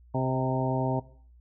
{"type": "harmonic tone with a mistuned harmonic", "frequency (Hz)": 130.81, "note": "C3", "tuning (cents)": 0, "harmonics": [1, 2, 3, 4, 5, 6, 7], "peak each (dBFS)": [-28, -31, -35, -37, -33, -36, -34], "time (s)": [0.14, 1], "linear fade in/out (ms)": 10, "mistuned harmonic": 5, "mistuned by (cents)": -29, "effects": ["noise-tail reverb RT60 0.5 s tail -18 dB re dry", "added 60 Hz sine -52 dBFS peak until 1.4 s"]}